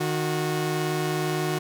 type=tone pair together; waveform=sawtooth; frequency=153.8 / 365.8 Hz; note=D#3 / F#4; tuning=-20 / -20 cents; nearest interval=octave + minor third; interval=1500 cents; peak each=-23 dBFS; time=0-1.59 s; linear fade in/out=10 ms; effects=none